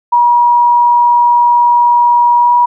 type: tone with pitch glide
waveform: sine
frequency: 959 to 966.2 Hz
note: A#5 to B5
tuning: +49 to -38 cents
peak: -5 dBFS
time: 0.12-2.66 s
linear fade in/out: 10 ms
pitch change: +13 cents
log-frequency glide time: 2.37-2.54 s
effects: none